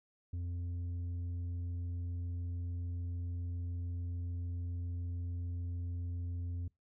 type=tone with tanh clipping; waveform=sine; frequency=87.31 Hz; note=F2; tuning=in tune; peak=-37 dBFS; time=0.33-6.68 s; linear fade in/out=5 ms; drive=5 dB; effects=noise-tail reverb RT60 0.2 s tail -25 dB re dry